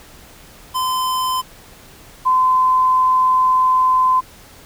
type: tone pair in turn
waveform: square / sine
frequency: 1026 / 1026 Hz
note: C6 / C6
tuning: -34 / -34 cents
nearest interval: unison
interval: 0 cents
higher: neither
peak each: -18 / -11 dBFS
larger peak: second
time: 0.74-1.42 / 2.25-4.21 s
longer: second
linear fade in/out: 20 ms
effects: pink hiss -43 dBFS RMS until 4.65 s